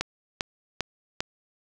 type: click train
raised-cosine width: 0.2 ms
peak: -9 dBFS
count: 4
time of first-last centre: 0.01-1.205 s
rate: 2.51 Hz
effects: none